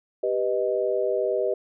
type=chord; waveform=sine; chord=G augmented; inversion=none; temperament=equal; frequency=392 / 493.9 / 622.3 Hz; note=G4 / B4 / D#5; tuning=0 / 0 / 0 cents; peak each=-26 dBFS; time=0.23-1.54 s; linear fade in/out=5 ms; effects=none